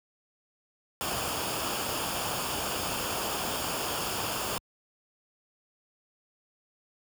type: noise with comb filter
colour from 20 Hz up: pink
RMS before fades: -32 dBFS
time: 1.01-4.58 s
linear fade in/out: 0 ms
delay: 0.5 ms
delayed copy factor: -0.6
effects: high-pass 60 Hz 12 dB/octave